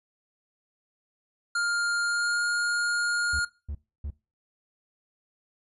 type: tone with pitch glide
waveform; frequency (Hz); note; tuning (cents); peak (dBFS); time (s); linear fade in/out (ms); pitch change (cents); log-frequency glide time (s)
square; 1406 to 1421.5; F6 to F6; +11 to +30; -25; 1.55-3.45; 5; +19; 2.04-2.43
type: tone bursts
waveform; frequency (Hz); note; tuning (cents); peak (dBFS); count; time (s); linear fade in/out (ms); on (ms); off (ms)
triangle; 72.2; D2; -29; -29; 3; 3.33-4.105; 5; 65; 290
effects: noise-tail reverb RT60 0.3 s tail -21 dB re dry + resampled to 24000 Hz